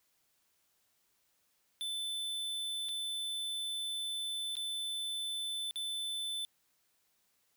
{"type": "tone with dropouts", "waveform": "square", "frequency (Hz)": 3520, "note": "A7", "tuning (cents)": 0, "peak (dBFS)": -36, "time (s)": [1.81, 6.45], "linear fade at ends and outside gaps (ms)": 0, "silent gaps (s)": [[2.887, 2.891], [4.554, 4.568], [5.71, 5.758]], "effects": ["white hiss -75 dBFS RMS until 7.56 s"]}